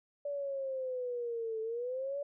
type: linear two-way sweep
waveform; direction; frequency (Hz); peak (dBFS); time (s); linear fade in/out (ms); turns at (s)
sine; down then up; 578 to 438.1 to 578; -34; 0.25-2.23; 5; 1.61
effects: none